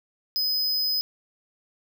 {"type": "tone", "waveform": "square", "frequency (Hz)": 5030, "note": "D#8", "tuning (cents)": 18, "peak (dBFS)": -23, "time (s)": [0.36, 1.01], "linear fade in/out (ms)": 0, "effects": []}